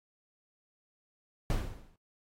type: noise with exponential decay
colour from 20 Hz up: brown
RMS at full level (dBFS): -25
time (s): 1.5-1.96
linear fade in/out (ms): 2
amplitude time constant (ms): 100
effects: AAC 48 kbps